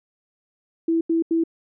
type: tone bursts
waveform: sine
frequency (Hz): 329.6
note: E4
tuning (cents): 0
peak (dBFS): -17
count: 3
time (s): 0.88-1.438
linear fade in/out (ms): 5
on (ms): 130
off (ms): 84
effects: none